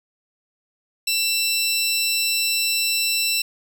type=tone pair together; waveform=20% pulse; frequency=2700 / 3984 Hz; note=E7 / B7; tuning=+41 / +14 cents; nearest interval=perfect fifth; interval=673 cents; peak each=-17 dBFS; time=1.07-3.42 s; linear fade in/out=5 ms; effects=none